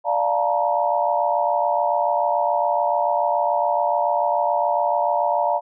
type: chord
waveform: sine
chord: Bb major seventh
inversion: first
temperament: equal with one note detuned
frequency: 587.3 / 698.5 / 880 / 947 Hz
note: D5 / F5 / A5 / Bb5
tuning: 0 / 0 / 0 / +27 cents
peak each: -23 / -22 / -24 / -23 dBFS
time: 0.04-5.61 s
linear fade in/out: 50 ms
effects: none